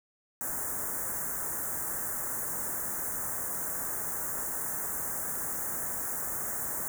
white band-stop noise, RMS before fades -34 dBFS, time 0.41-6.88 s, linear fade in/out 0 ms, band 1800 to 6700 Hz, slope 48 dB/octave, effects none

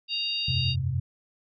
harmonic tone, 932.3 Hz, A#5, in tune, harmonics 3 / 4 / 5, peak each -30 / -31 / -32 dBFS, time 0.08-0.76 s, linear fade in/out 50 ms
sine chord, F suspended second, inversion none, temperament equal with one note detuned, 87.31 / 97.49 / 130.81 Hz, F2 / G2 / C3, 0 / -9 / 0 cents, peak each -31 / -31 / -27 dBFS, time 0.48-1 s, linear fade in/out 5 ms
effects none

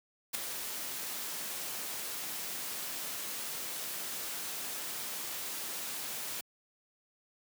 white noise with ADSR envelope, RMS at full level -31 dBFS, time 0.33-6.41 s, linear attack 19 ms, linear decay 6 ms, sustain -8 dB, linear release 4 ms, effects high-pass 150 Hz 12 dB/octave

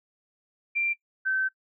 sine tone pair in turn, 2367 / 1540.8 Hz, D7 / G6, +13 / -30 cents, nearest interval perfect fifth, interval 743 cents, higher first, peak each -23 dBFS, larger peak neither, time 0.75-0.94 / 1.25-1.49 s, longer second, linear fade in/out 20 ms, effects noise-tail reverb RT60 0.1 s tail -21 dB re dry

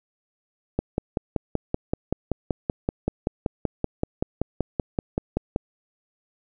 click train, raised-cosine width 2 ms, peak -9 dBFS, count 26, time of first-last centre 0.79-5.561 s, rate 5.24 Hz, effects none

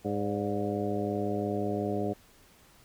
harmonic tone with a mistuned harmonic, 102.8 Hz, G#2, 17 cents flat, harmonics 1 / 2 / 3 / 4 / 5 / 6 / 7, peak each -37 / -34 / -35 / -34 / -39 / -37 / -38 dBFS, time 0.04-2.14 s, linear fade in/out 20 ms, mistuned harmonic 6, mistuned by -73 cents, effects pink hiss -59 dBFS RMS until 2.84 s

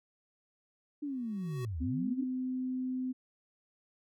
sine linear two-way sweep, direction down then up, 300 to 69 to 300 Hz, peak -34 dBFS, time 1.02-2.24 s, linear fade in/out 10 ms, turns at 1.81 s
square tone with exponential growth, 373.6 Hz, F#4, 17 cents sharp, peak -39 dBFS, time 1.05-1.65 s, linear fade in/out 1 ms, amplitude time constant 130 ms
sine tone, 256.2 Hz, C4, 36 cents flat, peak -32 dBFS, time 1.8-3.13 s, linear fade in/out 20 ms
effects none

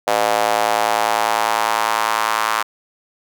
square tone with high-pass filter sweep, 55 Hz, A1, in tune, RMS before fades -18 dBFS, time 0.07-2.63 s, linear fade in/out 10 ms, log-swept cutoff 640 to 1100 Hz, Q 2.7, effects none

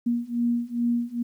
sine beating tone pair, 236.5 / 238.9 Hz, A#3 / A#3, +25 / +43 cents, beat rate 2.4 Hz, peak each -26 / -25 dBFS, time 0.06-1.23 s, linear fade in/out 10 ms, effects 10-bit

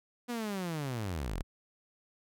sawtooth linear sweep, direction down, 246.9 to 30 Hz, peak -30 dBFS, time 0.28-1.43 s, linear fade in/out 20 ms, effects none

